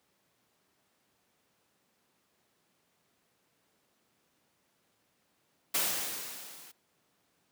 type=noise with level ramp; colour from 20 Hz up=white; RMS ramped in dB=-28 to -53 dBFS; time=5.74-6.72 s; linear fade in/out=10 ms; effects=pink hiss -73 dBFS RMS until 7.51 s + high-pass 150 Hz 12 dB/octave